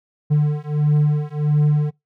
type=beating tone pair; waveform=triangle; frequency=148.3 / 149.8 Hz; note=D3 / D3; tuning=+17 / +35 cents; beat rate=1.5 Hz; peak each=-16 dBFS; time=0.3-1.91 s; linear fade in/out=20 ms; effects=noise-tail reverb RT60 0.2 s tail -25 dB re dry